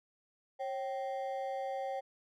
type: ring-modulated tone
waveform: triangle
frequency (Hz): 659.3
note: E5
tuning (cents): 0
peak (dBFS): -30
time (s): 0.59-2.01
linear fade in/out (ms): 20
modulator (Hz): 116
effects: none